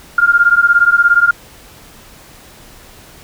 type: beating tone pair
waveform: sine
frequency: 1396.9 / 1413.9 Hz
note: F6 / F6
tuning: 0 / +21 cents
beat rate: 17 Hz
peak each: -10 dBFS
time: 0.18-1.31 s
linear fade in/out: 5 ms
effects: pink hiss -40 dBFS RMS until 3.23 s